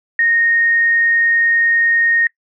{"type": "tone", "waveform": "sine", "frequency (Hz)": 1855, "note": "A#6", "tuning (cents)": -9, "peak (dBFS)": -11, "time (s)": [0.19, 2.27], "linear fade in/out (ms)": 2, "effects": ["noise-tail reverb RT60 0.1 s tail -22 dB re dry"]}